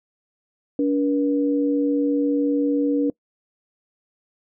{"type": "tone pair together", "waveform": "sine", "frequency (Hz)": [285.7, 480.5], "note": ["D4", "B4"], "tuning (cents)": [-48, -48], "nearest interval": "major sixth", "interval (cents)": 900, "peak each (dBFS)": [-18, -24], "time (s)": [0.79, 3.1], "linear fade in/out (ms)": 2, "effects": ["noise-tail reverb RT60 0.1 s tail -23 dB re dry"]}